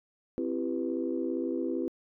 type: chord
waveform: sine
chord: C major seventh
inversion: none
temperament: equal with one note detuned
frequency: 261.6 / 334.4 / 392 / 493.9 Hz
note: C4 / E4 / G4 / B4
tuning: 0 / +25 / 0 / 0 cents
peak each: -33 / -32 / -36 / -37 dBFS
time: 0.38-1.88 s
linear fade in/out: 0 ms
effects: tanh soft clip ceiling -18 dBFS